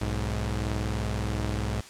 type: tone pair together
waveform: sawtooth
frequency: 63.02 / 105.5 Hz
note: B1 / G#2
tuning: +36 / +28 cents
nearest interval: major sixth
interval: 892 cents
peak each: -26 dBFS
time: 0.01-1.81 s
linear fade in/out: 5 ms
effects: white hiss -47 dBFS RMS until 1.89 s + low-pass 8000 Hz 12 dB/octave